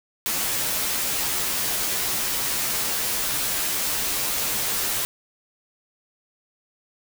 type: noise with comb filter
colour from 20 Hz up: white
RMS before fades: -25 dBFS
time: 0.26-5.05 s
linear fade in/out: 0 ms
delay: 12 ms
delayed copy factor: -0.85
effects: none